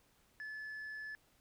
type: tone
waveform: sine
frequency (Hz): 1728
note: A6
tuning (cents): -32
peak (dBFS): -40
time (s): 0.4-1.15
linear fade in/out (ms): 0
effects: tanh soft clip ceiling -42 dBFS + pink hiss -71 dBFS RMS until 1.4 s